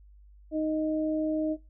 sine tone pair together, 311.1 / 622.3 Hz, D#4 / D#5, 0 / 0 cents, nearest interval octave, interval 1200 cents, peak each -27 / -31 dBFS, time 0.51-1.57 s, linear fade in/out 50 ms, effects noise-tail reverb RT60 0.2 s tail -17 dB re dry + added 50 Hz sine -51 dBFS peak until 1.69 s

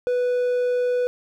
triangle tone, 493.9 Hz, B4, in tune, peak -17 dBFS, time 0.07-1.07 s, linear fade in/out 0 ms, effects none

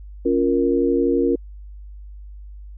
sine chord, Bb minor, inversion first, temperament equal, 277.2 / 349.2 / 466.2 Hz, Db4 / F4 / Bb4, 0 / 0 / 0 cents, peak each -20 dBFS, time 0.25-1.36 s, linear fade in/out 10 ms, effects added 50 Hz sine -35 dBFS peak until 2.77 s

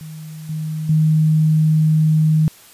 sine tone with level steps, 156.1 Hz, D#3, 6 cents sharp, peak -30 / -21 / -11 dBFS, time 0.01-2.48 s, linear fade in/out 0 ms, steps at 0.49 / 0.89 s, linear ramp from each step 5 ms, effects white hiss -45 dBFS RMS until 2.73 s + resampled to 32000 Hz

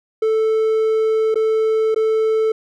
triangle tone with dropouts, 440 Hz, A4, in tune, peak -12 dBFS, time 0.22-2.52 s, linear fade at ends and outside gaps 5 ms, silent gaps 1.344-1.356 / 1.946-1.96 s, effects none

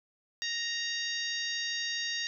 harmonic tone, 932.3 Hz, A#5, in tune, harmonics 2 / 3 / 4 / 5 / 6 / 7, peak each -36 / -40 / -37 / -39 / -40 / -45 dBFS, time 0.42-2.27 s, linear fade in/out 0 ms, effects none

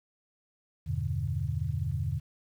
sine chord, E minor seventh, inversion none, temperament equal with one note detuned, 82.41 / 98 / 121.77 / 146.83 Hz, E2 / G2 / B2 / D3, 0 / 0 / -24 / 0 cents, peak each -34 dBFS, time 0.86-2.2 s, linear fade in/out 20 ms, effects 10-bit

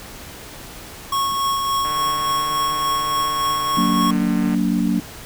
square tone with tremolo, 1100 Hz, C#6, 14 cents flat, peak -18 dBFS, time 1.12-4.11 s, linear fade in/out 5 ms, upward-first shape sine, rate 3.5 Hz, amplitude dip 30%
click train, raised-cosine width 0.5 ms, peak -18 dBFS, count 408, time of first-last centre 1.85-4.545 s, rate 151 Hz
sine chord, Gb augmented, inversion none, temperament just, 185 / 231.2 / 289.1 Hz, Gb3 / Bb3 / D4, 0 / -14 / -27 cents, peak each -20 / -20 / -22 dBFS, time 3.77-5 s, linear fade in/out 5 ms
effects pink hiss -37 dBFS RMS until 5.25 s

